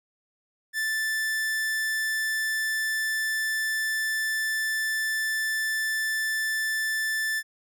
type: tone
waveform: 45% pulse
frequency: 1760 Hz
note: A6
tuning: in tune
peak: -25 dBFS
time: 0.73-7.43 s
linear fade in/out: 50 ms
effects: none